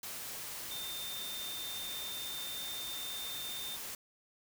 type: tone in noise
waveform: sine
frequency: 3612 Hz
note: A7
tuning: 45 cents sharp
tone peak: -41 dBFS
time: 0.71-3.76 s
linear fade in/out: 2 ms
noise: white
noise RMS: -43 dBFS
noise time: 0.03-3.95 s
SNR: -1 dB
effects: none